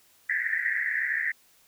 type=band-pass noise; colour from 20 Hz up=pink; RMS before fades=-28 dBFS; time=0.29-1.32 s; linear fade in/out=5 ms; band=1700 to 2000 Hz; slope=96 dB/octave; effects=white hiss -61 dBFS RMS until 1.67 s